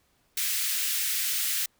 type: high-pass noise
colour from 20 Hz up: white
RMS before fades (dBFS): -28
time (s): 0.37-1.66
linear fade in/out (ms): 5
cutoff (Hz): 1700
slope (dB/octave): 24
effects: pink hiss -68 dBFS RMS until 1.79 s